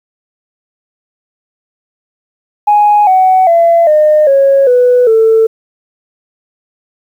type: tone with pitch steps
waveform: sine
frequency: 832 / 749.8 / 675.8 / 609.1 / 548.9 / 494.7 / 445.9 Hz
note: G#5 / F#5 / E5 / D#5 / C#5 / B4 / A4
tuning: +3 / +23 / +43 / -37 / -17 / +3 / +23 cents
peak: -3 dBFS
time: 2.67-5.47 s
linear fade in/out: 10 ms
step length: 400 ms
effects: tanh soft clip ceiling 0 dBFS + 7-bit